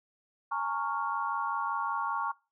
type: chord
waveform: sine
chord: Bb minor seventh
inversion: third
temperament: equal with one note detuned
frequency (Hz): 830.6 / 915.8 / 1108.7 / 1396.9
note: Ab5 / Bb5 / Db6 / F6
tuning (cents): 0 / -31 / 0 / 0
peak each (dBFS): -38 / -34 / -32 / -38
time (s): 0.51-2.32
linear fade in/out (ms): 10
effects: noise-tail reverb RT60 0.3 s tail -22 dB re dry